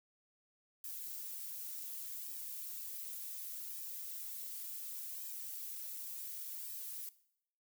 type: noise with flanger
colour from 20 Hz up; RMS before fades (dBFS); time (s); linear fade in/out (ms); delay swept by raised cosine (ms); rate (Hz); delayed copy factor
violet; -45; 0.84-7.09; 2; 1.4 to 6.1; 0.68; -0.9
effects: noise-tail reverb RT60 0.7 s tail -18 dB re dry